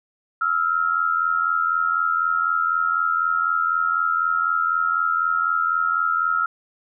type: tone pair together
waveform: sine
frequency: 1307 / 1391 Hz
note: E6 / F6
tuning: -15 / -7 cents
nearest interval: minor second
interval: 108 cents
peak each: -21 dBFS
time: 0.41-6.46 s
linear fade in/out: 5 ms
effects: none